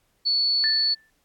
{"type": "tone", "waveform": "sine", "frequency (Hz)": 4435, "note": "C#8", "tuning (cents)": 0, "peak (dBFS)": -19, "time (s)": [0.25, 0.95], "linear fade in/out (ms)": 20}
{"type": "tone with exponential decay", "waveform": "sine", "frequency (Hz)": 1764, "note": "A6", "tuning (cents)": 4, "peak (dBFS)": -23, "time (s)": [0.64, 1.1], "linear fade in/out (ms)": 0, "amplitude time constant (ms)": 100}
{"effects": ["pink hiss -68 dBFS RMS until 1.24 s", "AAC 64 kbps"]}